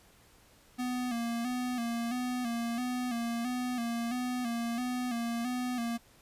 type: tone with vibrato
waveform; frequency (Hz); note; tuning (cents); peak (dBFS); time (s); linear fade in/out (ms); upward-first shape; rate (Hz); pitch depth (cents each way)
square; 241.2; B3; -41; -32; 0.78-5.98; 20; square; 1.5; 57
effects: pink hiss -61 dBFS RMS until 6.21 s + resampled to 32000 Hz